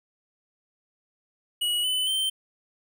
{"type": "tone with pitch steps", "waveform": "square", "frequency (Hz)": [2917, 3013, 3112], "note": ["F#7", "F#7", "G7"], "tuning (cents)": [-25, 31, -13], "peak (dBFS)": -24, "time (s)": [1.61, 2.3], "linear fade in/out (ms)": 10, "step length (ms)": 230, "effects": []}